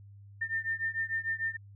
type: beating tone pair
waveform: sine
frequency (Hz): 1802 / 1808.7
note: A6 / A6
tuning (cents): +41 / +47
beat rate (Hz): 6.7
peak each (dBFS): -33 / -34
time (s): 0.41-1.57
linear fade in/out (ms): 10
effects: added 100 Hz sine -49 dBFS peak until 1.75 s